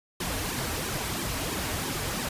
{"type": "noise with flanger", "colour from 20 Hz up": "pink", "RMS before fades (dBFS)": -31, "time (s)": [0.2, 2.29], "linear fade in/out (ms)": 5, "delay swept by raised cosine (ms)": [1.4, 5.8], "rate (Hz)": 3, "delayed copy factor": -0.9, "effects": ["resampled to 32000 Hz"]}